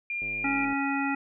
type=tone; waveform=sine; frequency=2399 Hz; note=D7; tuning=36 cents sharp; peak=-29 dBFS; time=0.1-0.65 s; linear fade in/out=2 ms
type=click train; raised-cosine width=2 ms; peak=-33 dBFS; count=55; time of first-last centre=0.22-0.729 s; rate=106 Hz
type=harmonic tone; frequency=277.2 Hz; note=C#4; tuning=in tune; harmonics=1 / 3 / 5 / 7 / 9; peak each=-28 / -32 / -34 / -35 / -34 dBFS; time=0.44-1.15 s; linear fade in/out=5 ms
effects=none